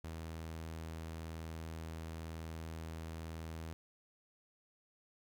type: tone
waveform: sawtooth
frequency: 81 Hz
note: E2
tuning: 30 cents flat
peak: -39 dBFS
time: 0.04-3.73 s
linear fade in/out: 0 ms
effects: 13-bit